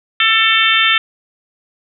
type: harmonic tone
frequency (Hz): 445.4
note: A4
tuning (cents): +21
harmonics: 3 / 4 / 5 / 6 / 7 / 8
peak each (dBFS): -17 / -17 / -17 / -17 / -17 / -17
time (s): 0.2-0.98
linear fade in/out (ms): 2
effects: none